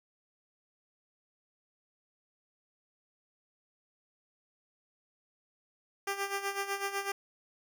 10% pulse tone with tremolo, 396.7 Hz, G4, 21 cents sharp, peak -22 dBFS, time 6.07-7.12 s, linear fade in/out 5 ms, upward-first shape sine, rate 8 Hz, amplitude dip 70%, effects none

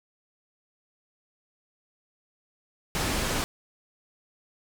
pink low-pass noise, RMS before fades -28 dBFS, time 2.95-3.44 s, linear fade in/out 0 ms, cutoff 10000 Hz, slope 12 dB/octave, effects none

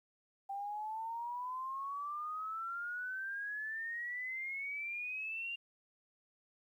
sine exponential sweep, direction up, 784 to 2803 Hz, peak -38 dBFS, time 0.49-5.56 s, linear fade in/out 10 ms, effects 12-bit

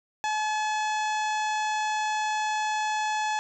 harmonic tone, 856 Hz, A5, 48 cents flat, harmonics 1 / 2 / 3 / 4 / 5 / 6 / 7 / 8 / 9, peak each -26 / -33 / -37 / -40 / -44 / -48 / -43 / -44 / -51 dBFS, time 0.24-3.39 s, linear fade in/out 0 ms, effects none

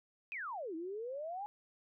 sine exponential two-way sweep, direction down then up, 2600 to 313.3 to 846 Hz, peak -39 dBFS, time 0.32-1.46 s, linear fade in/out 0 ms, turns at 0.75 s, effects none

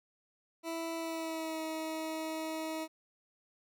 20% pulse tone with pitch glide, 329.6 to 318 Hz, E4 to D#4, 0 to +38 cents, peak -31 dBFS, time 0.63-2.88 s, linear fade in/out 50 ms, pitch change -62 cents, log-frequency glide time 0.96-1.62 s, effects none

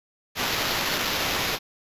blue noise with sample-and-hold, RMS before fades -26 dBFS, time 0.35-1.59 s, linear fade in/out 50 ms, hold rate 8820 Hz, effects resampled to 32000 Hz

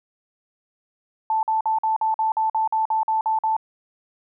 sine tone bursts, 880 Hz, A5, in tune, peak -18 dBFS, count 13, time 1.3-3.566 s, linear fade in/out 2 ms, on 130 ms, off 48 ms, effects none

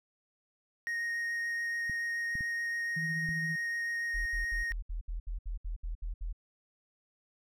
triangle tone with vibrato, 1864.7 Hz, A#6, in tune, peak -30 dBFS, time 0.87-4.72 s, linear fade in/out 0 ms, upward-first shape triangle, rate 7 Hz, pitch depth 8 cents each way
clicks, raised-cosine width 5 ms, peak -30 dBFS, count 4, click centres 1.897 / 2.354 / 2.408 / 3.29 s
sine tone with tremolo, 162.1 Hz, E3, 29 cents flat, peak -34 dBFS, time 2.96-3.56 s, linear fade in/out 10 ms, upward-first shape sine, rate 15 Hz, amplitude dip 35%
sine tone bursts, 40.73 Hz, E1, 20 cents flat, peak -33 dBFS, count 12, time 4.14-6.328 s, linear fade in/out 10 ms, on 120 ms, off 68 ms
effects none

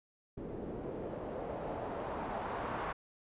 white noise with low-pass filter sweep, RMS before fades -40 dBFS, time 0.37-2.93 s, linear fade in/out 10 ms, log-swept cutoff 360 to 1100 Hz, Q 1.6, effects resampled to 8000 Hz

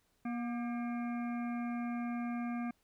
harmonic tone with a mistuned harmonic, 239 Hz, A#3, 43 cents sharp, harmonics 1 / 3 / 5 / 7 / 9 / 10, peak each -35 / -45 / -49 / -52 / -54 / -55 dBFS, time 0.25-2.71 s, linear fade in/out 5 ms, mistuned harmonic 7, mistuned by -67 cents, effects pink hiss -75 dBFS RMS until 2.83 s

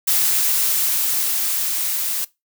blue noise with level ramp, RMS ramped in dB -17 to -23 dBFS, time 0.07-2.25 s, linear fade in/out 10 ms, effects noise-tail reverb RT60 0.2 s tail -20 dB re dry

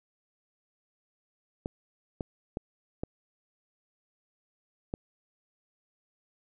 clicks, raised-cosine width 2 ms, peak -19 dBFS, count 5, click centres 1.659 / 2.208 / 2.571 / 3.035 / 4.939 s, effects none

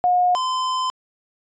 sine / square tone pair in turn, 720 / 1026.6 Hz, F#5 / C6, -47 / -33 cents, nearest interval tritone, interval 614 cents, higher second, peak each -14 / -21 dBFS, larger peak first, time 0.04-0.35 / 0.35-0.9 s, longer second, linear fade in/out 0 ms, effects resampled to 16000 Hz

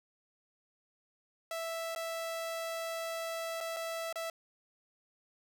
sawtooth tone with dropouts, 659.3 Hz, E5, in tune, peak -32 dBFS, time 1.51-4.3 s, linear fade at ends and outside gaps 2 ms, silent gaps 1.95-1.96 / 3.605-3.609 / 3.764-3.767 / 4.127-4.157 s, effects none

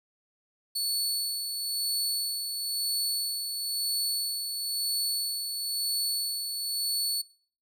sawtooth tone with tremolo, 4435 Hz, C#8, in tune, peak -23 dBFS, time 0.75-7.22 s, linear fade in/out 10 ms, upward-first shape sine, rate 1 Hz, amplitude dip 45%, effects noise-tail reverb RT60 0.5 s tail -22 dB re dry

